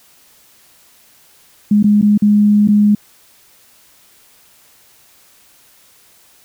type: tone with dropouts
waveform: sine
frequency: 207.7 Hz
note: G#3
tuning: in tune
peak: -7 dBFS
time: 1.71-2.95 s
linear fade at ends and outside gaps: 5 ms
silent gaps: 1.828-1.841 / 2.015-2.025 / 2.177-2.221 / 2.676-2.685 s
effects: white hiss -49 dBFS RMS until 6.44 s